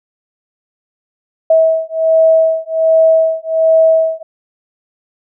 sine beating tone pair, 645 / 646.3 Hz, E5 / E5, -38 / -34 cents, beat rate 1.3 Hz, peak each -11 dBFS, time 1.5-4.23 s, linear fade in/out 5 ms, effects none

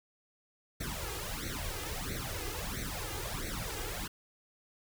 pink noise with flanger, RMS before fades -38 dBFS, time 0.8-4.08 s, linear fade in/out 10 ms, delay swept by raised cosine 0.49 to 2.49 ms, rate 1.5 Hz, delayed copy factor +0.9, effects none

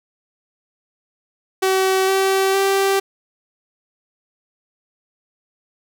sawtooth tone with pitch steps, 380 / 385.3 / 390.7 Hz, F#4 / G4 / G4, +46 / -30 / -6 cents, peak -11 dBFS, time 1.62-3 s, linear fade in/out 10 ms, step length 460 ms, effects none

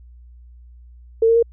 sine tone with pitch steps, 451.2 / 458.3 / 465.5 Hz, A4 / A#4 / A#4, +44 / -29 / -2 cents, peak -11 dBFS, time 1.22-1.427 s, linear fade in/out 5 ms, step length 69 ms, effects added 60 Hz sine -41 dBFS peak until 1.52 s

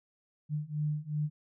sine beating tone pair, 149 / 151.7 Hz, D3 / D#3, +25 / -44 cents, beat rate 2.7 Hz, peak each -34 / -33 dBFS, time 0.49-1.3 s, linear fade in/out 50 ms, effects none

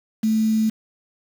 sine tone with quantisation, 219.3 Hz, A3, 6 cents flat, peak -16 dBFS, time 0.23-0.7 s, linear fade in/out 10 ms, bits 6, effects none

